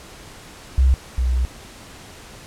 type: tone pair in turn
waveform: sine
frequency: 65.41 / 62.65 Hz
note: C2 / B1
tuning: 0 / +25 cents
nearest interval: minor second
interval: 75 cents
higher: first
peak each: -11 / -16 dBFS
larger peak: first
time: 0.78-0.94 / 1.18-1.45 s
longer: second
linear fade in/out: 0 ms
effects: pink hiss -41 dBFS RMS until 2.46 s + low-pass 10000 Hz 12 dB/octave